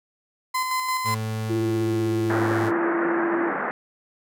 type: tone with tremolo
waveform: 35% pulse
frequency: 1025 Hz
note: C6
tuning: 36 cents flat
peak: -20 dBFS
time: 0.54-1.15 s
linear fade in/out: 10 ms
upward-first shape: square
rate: 5.8 Hz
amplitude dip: 35%
type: tone with pitch glide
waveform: 35% pulse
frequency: 110 to 107.92 Hz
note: A2 to A2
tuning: 0 to -33 cents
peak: -24 dBFS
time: 1.04-2.72 s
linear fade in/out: 50 ms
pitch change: -33 cents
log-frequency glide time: 1.54-2.02 s
type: tone with vibrato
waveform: sine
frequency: 339.2 Hz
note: E4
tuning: 50 cents sharp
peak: -22 dBFS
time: 1.49-3.51 s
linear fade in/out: 20 ms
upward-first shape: sine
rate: 16 Hz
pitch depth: 25 cents each way
type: band-pass noise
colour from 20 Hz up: white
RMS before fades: -27 dBFS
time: 2.3-3.71 s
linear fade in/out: 0 ms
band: 180 to 1800 Hz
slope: 48 dB/octave
effects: none